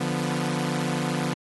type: chord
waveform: sawtooth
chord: B diminished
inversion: first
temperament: equal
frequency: 146.83 / 174.61 / 246.9 Hz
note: D3 / F3 / B3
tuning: 0 / 0 / 0 cents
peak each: -25 dBFS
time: 0-1.34 s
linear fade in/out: 10 ms
effects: AAC 32 kbps